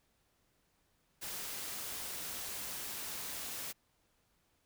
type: noise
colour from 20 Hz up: white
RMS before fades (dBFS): -42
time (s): 1.21-3.73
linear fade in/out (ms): 20
effects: pink hiss -75 dBFS RMS until 4.65 s